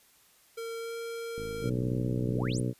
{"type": "tone with pitch glide", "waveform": "square", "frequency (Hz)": [458, 462], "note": ["A#4", "A#4"], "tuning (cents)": [-31, -16], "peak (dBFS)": -36, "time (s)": [0.57, 1.7], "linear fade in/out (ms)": 10, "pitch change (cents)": 15, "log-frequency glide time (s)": [0.78, 0.94]}
{"type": "click train", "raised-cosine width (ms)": 3, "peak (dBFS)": -29, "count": 67, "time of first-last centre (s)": [1.38, 2.607], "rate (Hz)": 53.8}
{"type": "harmonic tone", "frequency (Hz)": 61.74, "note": "B1", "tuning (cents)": 0, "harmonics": [2, 3, 4, 5, 6, 7, 8, 9], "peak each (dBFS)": [-30, -36, -36, -37, -42, -39, -44, -45], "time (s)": [1.61, 2.74], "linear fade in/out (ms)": 50}
{"type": "exponential sweep", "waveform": "sine", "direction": "up", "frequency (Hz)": [103.83, 10140], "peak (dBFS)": -38, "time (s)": [2.26, 2.6], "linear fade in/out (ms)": 0}
{"effects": ["white hiss -62 dBFS RMS until 2.79 s", "resampled to 32000 Hz"]}